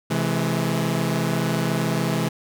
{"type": "chord", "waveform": "sawtooth", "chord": "C augmented", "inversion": "none", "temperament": "equal with one note detuned", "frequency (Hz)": [130.81, 164.81, 211.8], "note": ["C3", "E3", "G#3"], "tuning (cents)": [0, 0, 34], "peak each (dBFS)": [-22, -20, -22], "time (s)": [0.1, 2.29], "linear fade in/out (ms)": 10, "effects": []}